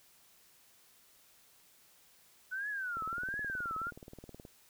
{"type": "tone with vibrato", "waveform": "sine", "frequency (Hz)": 1480, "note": "F#6", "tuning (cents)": 0, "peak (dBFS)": -35, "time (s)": [2.51, 3.91], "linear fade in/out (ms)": 20, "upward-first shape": "triangle", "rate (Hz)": 1.4, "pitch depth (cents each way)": 260}
{"type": "click train", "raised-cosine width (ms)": 2, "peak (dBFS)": -35, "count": 29, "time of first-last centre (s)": [2.97, 4.451], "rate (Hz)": 18.9}
{"effects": ["white hiss -64 dBFS RMS until 4.69 s"]}